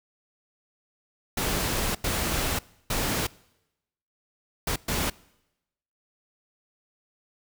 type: noise bursts at uneven times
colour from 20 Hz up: pink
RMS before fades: -27 dBFS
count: 5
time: 1.37-1.95 / 2.04-2.59 / 2.9-3.27 / 4.67-4.76 / 4.88-5.1 s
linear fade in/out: 5 ms
effects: noise-tail reverb RT60 0.9 s tail -23 dB re dry